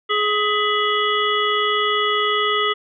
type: harmonic tone with a mistuned harmonic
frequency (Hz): 419.9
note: G#4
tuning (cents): +19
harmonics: 1 / 3 / 5 / 7 / 8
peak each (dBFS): -23 / -20 / -24 / -26 / -25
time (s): 0.09-2.74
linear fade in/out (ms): 20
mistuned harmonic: 5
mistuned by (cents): -88
effects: none